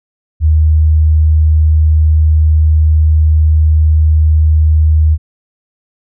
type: tone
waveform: sine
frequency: 77.78 Hz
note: D#2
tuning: in tune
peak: -5 dBFS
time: 0.4-5.18 s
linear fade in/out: 50 ms
effects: none